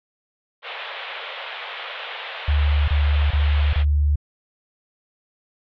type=band-pass noise; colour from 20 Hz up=white; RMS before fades=-33 dBFS; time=0.62-3.85 s; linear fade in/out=50 ms; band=470 to 3500 Hz; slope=48 dB/octave
type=tone bursts; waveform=sine; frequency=73.3 Hz; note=D2; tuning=3 cents flat; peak=-15 dBFS; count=4; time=2.48-4.158 s; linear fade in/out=5 ms; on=400 ms; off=26 ms
effects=none